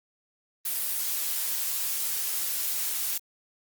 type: noise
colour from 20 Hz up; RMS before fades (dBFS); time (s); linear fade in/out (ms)
blue; -29; 0.65-3.18; 5
effects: Opus 32 kbps